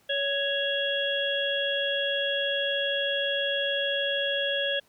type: harmonic tone with a mistuned harmonic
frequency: 554.4 Hz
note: C#5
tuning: in tune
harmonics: 1 / 3 / 5 / 6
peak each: -29 / -31 / -35 / -29 dBFS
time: 0.09-4.8 s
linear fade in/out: 10 ms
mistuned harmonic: 1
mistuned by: +18 cents
effects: pink hiss -63 dBFS RMS until 4.88 s + high-pass 80 Hz 12 dB/octave